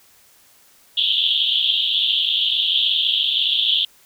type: band-pass noise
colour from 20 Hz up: white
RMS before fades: -19 dBFS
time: 0.97-3.85 s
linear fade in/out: 5 ms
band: 3000 to 3600 Hz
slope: 96 dB/octave
effects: white hiss -53 dBFS RMS until 4.05 s